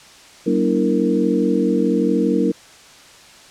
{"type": "tone cluster", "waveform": "sine", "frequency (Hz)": [190.9, 235.6, 287.6, 328.6, 464.2], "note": ["G3", "A#3", "D4", "E4", "A#4"], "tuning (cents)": [-46, 19, -36, -5, -7], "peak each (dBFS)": -21, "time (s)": [0.46, 2.52], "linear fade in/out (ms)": 10, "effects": ["white hiss -44 dBFS RMS until 3.5 s", "low-pass 7000 Hz 12 dB/octave"]}